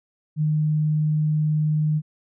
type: tone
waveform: sine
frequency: 153.1 Hz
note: D#3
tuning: 28 cents flat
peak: -18 dBFS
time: 0.36-2.02 s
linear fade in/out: 50 ms
effects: none